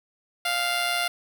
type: tone with amplitude modulation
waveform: 10% pulse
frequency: 698.5 Hz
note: F5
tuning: in tune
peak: -13 dBFS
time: 0.45-1.08 s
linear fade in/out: 5 ms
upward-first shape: sine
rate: 126 Hz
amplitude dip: 45%
effects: none